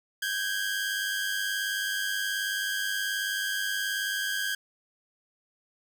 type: tone pair together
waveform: sawtooth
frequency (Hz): 1548.3 / 1647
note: G6 / G#6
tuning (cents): -22 / -15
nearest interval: minor second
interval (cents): 107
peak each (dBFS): -28 / -27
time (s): 0.22-4.55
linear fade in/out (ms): 5
effects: none